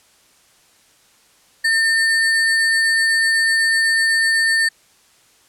sine tone with sample-and-hold, 1804 Hz, A6, 43 cents sharp, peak -13 dBFS, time 1.64-4.69 s, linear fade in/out 10 ms, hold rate 6300 Hz, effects white hiss -54 dBFS RMS until 5.48 s + low-pass 10000 Hz 12 dB/octave

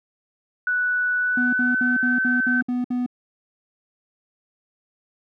sine tone with pitch glide, 1480 to 1534 Hz, F#6 to G6, 0 to -38 cents, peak -19 dBFS, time 0.67-2.61 s, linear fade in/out 2 ms, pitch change +62 cents, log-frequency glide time 1.19-2.05 s
triangle tone bursts, 247.3 Hz, B3, 3 cents sharp, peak -19 dBFS, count 8, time 1.37-3.063 s, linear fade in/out 5 ms, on 160 ms, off 59 ms
effects none

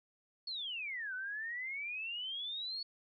sine exponential two-way sweep, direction down then up, 4435 to 1480 to 4435 Hz, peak -38 dBFS, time 0.47-2.83 s, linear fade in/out 5 ms, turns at 1.14 s, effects none

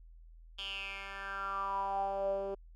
10% pulse tone with band-pass filter sweep, 196.5 Hz, G3, 4 cents sharp, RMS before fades -37 dBFS, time 0.58-2.55 s, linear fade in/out 10 ms, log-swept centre 3300 to 450 Hz, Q 6.8, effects added 41 Hz sine -52 dBFS peak until 2.75 s

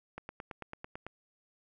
click train, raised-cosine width 0.5 ms, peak -26 dBFS, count 9, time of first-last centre 0.18-1.066 s, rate 9.03 Hz, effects none

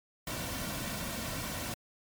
pink noise with comb filter, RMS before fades -37 dBFS, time 0.27-1.74 s, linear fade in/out 2 ms, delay 2.4 ms, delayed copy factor -0.55, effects MP3 96 kbps

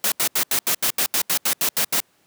white noise bursts, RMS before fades -20 dBFS, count 13, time 0.04-2.003 s, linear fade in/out 2 ms, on 79 ms, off 78 ms, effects pink hiss -61 dBFS RMS until 2.26 s + high-pass 150 Hz 12 dB/octave

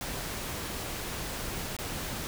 pink noise with dropouts, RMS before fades -36 dBFS, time 0.01-2.27 s, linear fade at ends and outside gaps 0 ms, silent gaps 1.766-1.788 s, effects none

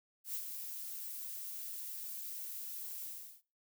violet noise with ADSR envelope, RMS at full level -38 dBFS, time 0.24-3.42 s, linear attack 110 ms, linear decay 59 ms, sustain -6 dB, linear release 360 ms, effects noise-tail reverb RT60 0.3 s tail -18 dB re dry

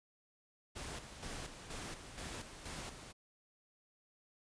pink noise with tremolo, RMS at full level -45 dBFS, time 0.75-3.13 s, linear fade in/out 20 ms, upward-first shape square, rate 2.1 Hz, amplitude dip 55%, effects resampled to 22050 Hz

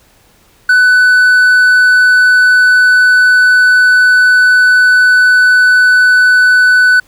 triangle tone with hard clipping, 1496 Hz, F#6, 19 cents sharp, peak -5 dBFS, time 0.69-7 s, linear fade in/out 5 ms, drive 6 dB, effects pink hiss -48 dBFS RMS until 7.07 s

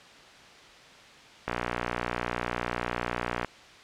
click train, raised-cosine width 0.5 ms, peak -13 dBFS, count 119, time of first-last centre 1.48-3.447 s, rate 60 Hz, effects white hiss -50 dBFS RMS until 3.83 s + low-pass 4000 Hz 12 dB/octave

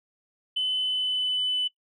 sine tone with pitch glide, 3025 to 3001 Hz, F#7 to F#7, +38 to +24 cents, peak -22 dBFS, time 0.56-1.68 s, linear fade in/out 10 ms, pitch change -14 cents, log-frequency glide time 0.78-1.41 s, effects noise-tail reverb RT60 0.1 s tail -20 dB re dry + tanh soft clip ceiling -19 dBFS

